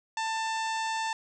harmonic tone, 890 Hz, A5, 20 cents sharp, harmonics 1 / 2 / 3 / 4 / 5 / 6 / 7 / 8 / 9, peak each -30 / -36 / -40 / -42 / -44 / -46 / -47 / -48 / -49 dBFS, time 0.17-1.13 s, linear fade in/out 2 ms, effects 11-bit

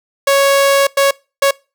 sawtooth tone bursts at uneven times, 554.4 Hz, C#5, in tune, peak -5 dBFS, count 3, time 0.27-0.87 / 0.97-1.11 / 1.42-1.51 s, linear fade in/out 5 ms, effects noise-tail reverb RT60 0.3 s tail -24 dB re dry

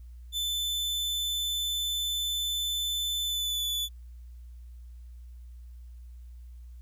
40% pulse tone with pitch glide, 3520 to 3470 Hz, A7 to A7, 0 to -25 cents, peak -27 dBFS, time 0.32-3.89 s, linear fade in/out 50 ms, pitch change -25 cents, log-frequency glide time 3.23-3.65 s, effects added 60 Hz sine -43 dBFS peak until 6.81 s + white hiss -72 dBFS RMS until 6.81 s

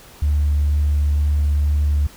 sine tone with vibrato, 73.42 Hz, D2, in tune, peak -13 dBFS, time 0.22-2.07 s, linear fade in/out 5 ms, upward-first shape triangle, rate 2.1 Hz, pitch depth 9 cents each way, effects tanh soft clip ceiling -11 dBFS + pink hiss -44 dBFS RMS until 2.16 s

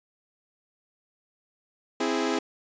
sawtooth chord, C augmented, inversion none, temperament equal, 261.6 / 329.6 / 415.3 Hz, C4 / E4 / G#4, 0 / 0 / 0 cents, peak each -25 dBFS, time 2-2.39 s, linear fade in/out 5 ms, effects resampled to 16000 Hz

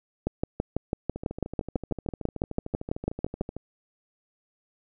two click trains, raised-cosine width 2 ms, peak -12 / -21 dBFS, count 20 / 33, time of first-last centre 0.27-3.41 / 1.16-3.566 s, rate 6.05 / 13.3 Hz, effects none

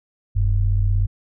sine tone pair together, 41.2 / 98 Hz, E1 / G2, 0 / 0 cents, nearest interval octave + minor third, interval 1500 cents, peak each -18 dBFS, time 0.35-1.07 s, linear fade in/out 20 ms, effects none

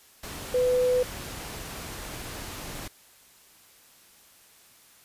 sine tone in noise, 500 Hz, B4, 21 cents sharp, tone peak -20 dBFS, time 0.54-1.03 s, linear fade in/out 5 ms, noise pink, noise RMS -38 dBFS, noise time 0.23-2.88 s, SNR +15 dB, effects white hiss -56 dBFS RMS until 5.04 s + resampled to 32000 Hz

